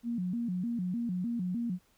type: tone with vibrato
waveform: sine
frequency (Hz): 206.4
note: G#3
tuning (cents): -10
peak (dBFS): -30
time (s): 0.03-1.79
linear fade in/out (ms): 50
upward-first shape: square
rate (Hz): 3.3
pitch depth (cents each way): 230
effects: pink hiss -68 dBFS RMS until 1.97 s